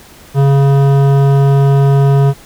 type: tone with hard clipping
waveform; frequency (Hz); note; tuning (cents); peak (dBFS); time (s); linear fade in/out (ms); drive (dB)
sine; 138.7; C#3; +1; -8; 0.34-2.34; 50; 14
effects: pink hiss -39 dBFS RMS until 2.45 s